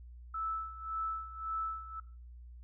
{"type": "tone with tremolo", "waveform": "sine", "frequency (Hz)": 1313, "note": "E6", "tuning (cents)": -7, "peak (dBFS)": -32, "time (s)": [0.34, 2], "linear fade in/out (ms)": 5, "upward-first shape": "sine", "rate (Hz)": 1.8, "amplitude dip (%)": 80, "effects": ["noise-tail reverb RT60 0.4 s tail -19 dB re dry", "added 60 Hz sine -48 dBFS peak until 2.63 s"]}